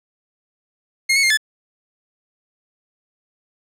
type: tone with pitch steps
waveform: sawtooth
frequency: 2141 / 2210 / 2119 / 1734 Hz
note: C7 / C#7 / C7 / A6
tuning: +39 / -6 / +21 / -26 cents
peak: -10 dBFS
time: 1.09-1.374 s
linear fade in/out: 10 ms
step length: 71 ms
effects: low-pass 10000 Hz 12 dB/octave